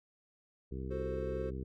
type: harmonic tone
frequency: 65.41 Hz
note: C2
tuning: in tune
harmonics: 1 / 2 / 3 / 4 / 5 / 6 / 7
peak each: -40 / -44 / -46 / -50 / -49 / -47 / -53 dBFS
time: 0.71-1.64 s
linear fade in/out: 10 ms
type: chord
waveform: triangle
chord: F# diminished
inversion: none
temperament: equal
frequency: 370 / 440 / 523.3 Hz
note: F#4 / A4 / C5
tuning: 0 / 0 / 0 cents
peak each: -39 dBFS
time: 0.9-1.51 s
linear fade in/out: 20 ms
effects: none